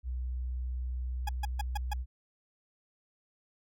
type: tone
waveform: sine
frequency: 62.4 Hz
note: B1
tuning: 19 cents sharp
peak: -32 dBFS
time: 0.03-2.06 s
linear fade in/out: 50 ms
type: tone bursts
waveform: 40% pulse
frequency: 830.6 Hz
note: G#5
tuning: in tune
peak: -31 dBFS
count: 5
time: 1.27-1.935 s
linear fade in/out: 5 ms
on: 21 ms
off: 140 ms
effects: none